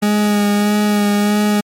40% pulse tone with vibrato, 207.1 Hz, G#3, 5 cents flat, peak -11 dBFS, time 0.02-1.61 s, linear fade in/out 10 ms, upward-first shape sine, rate 1.6 Hz, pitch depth 18 cents each way, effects MP3 64 kbps

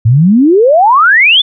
sine exponential sweep, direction up, 105.3 to 3576 Hz, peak -3 dBFS, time 0.05-1.42 s, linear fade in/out 10 ms, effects none

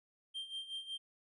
triangle tone with tremolo, 3168 Hz, G7, 18 cents sharp, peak -37 dBFS, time 0.34-0.98 s, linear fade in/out 20 ms, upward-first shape sine, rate 5.4 Hz, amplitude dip 75%, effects resampled to 24000 Hz

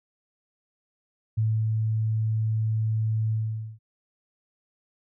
sine tone with ADSR envelope, 110 Hz, A2, in tune, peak -20 dBFS, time 1.37-3.79 s, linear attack 13 ms, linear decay 270 ms, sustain -2 dB, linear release 470 ms, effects none

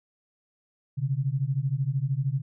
sine beating tone pair, 129.4 / 142.4 Hz, C3 / C#3, -19 / +47 cents, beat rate 13 Hz, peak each -27 dBFS, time 0.97-2.42 s, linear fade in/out 20 ms, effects none

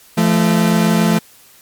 40% pulse tone pair together, 171.1 / 218.3 Hz, F3 / A3, -35 / -13 cents, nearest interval major third, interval 422 cents, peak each -13 / -13 dBFS, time 0.17-1.19 s, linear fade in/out 10 ms, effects white hiss -46 dBFS RMS until 1.61 s + MP3 96 kbps

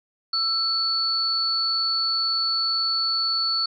sine tone pair together, 1330 / 4441 Hz, E6 / C#8, +15 / +2 cents, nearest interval octave + major sixth, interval 2087 cents, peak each -30 / -21 dBFS, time 0.33-3.66 s, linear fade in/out 5 ms, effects none

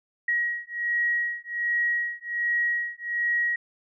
sine beating tone pair, 1900 / 1901.3 Hz, A#6 / A#6, +33 / +34 cents, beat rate 1.3 Hz, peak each -27 dBFS, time 0.28-3.56 s, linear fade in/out 5 ms, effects none

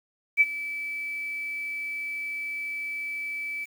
sine tone with ADSR envelope, 2307 Hz, D7, 31 cents flat, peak -13 dBFS, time 0.37-3.66 s, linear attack 38 ms, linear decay 37 ms, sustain -17 dB, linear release 27 ms, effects 8-bit

